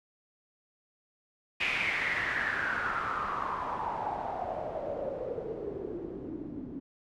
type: noise with low-pass filter sweep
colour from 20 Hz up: white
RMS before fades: -34 dBFS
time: 1.6-6.8 s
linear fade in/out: 10 ms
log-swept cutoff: 2500 to 260 Hz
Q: 6
effects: none